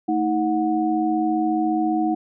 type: tone cluster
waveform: sine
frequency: 222.3 / 316.9 / 732 Hz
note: A3 / D#4 / F#5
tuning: +18 / +32 / -19 cents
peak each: -27 / -20 / -24 dBFS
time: 0.08-2.15 s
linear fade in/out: 10 ms
effects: none